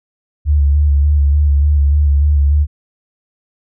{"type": "tone with vibrato", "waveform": "sine", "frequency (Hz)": 72.4, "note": "D2", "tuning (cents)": -24, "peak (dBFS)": -8, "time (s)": [0.45, 2.67], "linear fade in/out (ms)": 50, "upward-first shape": "square", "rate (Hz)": 3.4, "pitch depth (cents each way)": 35, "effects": []}